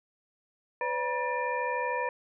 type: tone cluster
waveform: sine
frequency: 502 / 575 / 962 / 1777 / 2398 Hz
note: B4 / D5 / B5 / A6 / D7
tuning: +28 / -37 / -46 / +17 / +36 cents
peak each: -33 / -38 / -31 / -36 / -39 dBFS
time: 0.81-2.09 s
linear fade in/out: 2 ms
effects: none